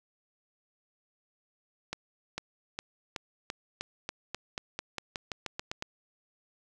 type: accelerating click train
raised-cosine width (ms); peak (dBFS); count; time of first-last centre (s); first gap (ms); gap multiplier
0.2; -17; 17; 1.93-5.824; 450; 0.91
effects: none